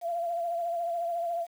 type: tone with vibrato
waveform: sine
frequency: 684 Hz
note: F5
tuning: 36 cents flat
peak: -28 dBFS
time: 0.01-1.47 s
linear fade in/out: 50 ms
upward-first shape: triangle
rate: 14 Hz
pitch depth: 47 cents each way
effects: 9-bit